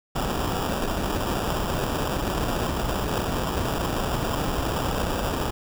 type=noise with sample-and-hold; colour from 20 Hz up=pink; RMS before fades=-26 dBFS; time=0.15-5.51 s; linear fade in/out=10 ms; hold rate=2100 Hz; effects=none